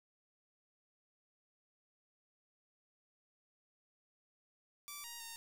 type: tone with pitch steps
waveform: 5% pulse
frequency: 1163 / 941 / 921 Hz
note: D6 / A#5 / A#5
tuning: -17 / +16 / -21 cents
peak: -34 dBFS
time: 4.88-5.36 s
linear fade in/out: 0 ms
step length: 160 ms
effects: 10-bit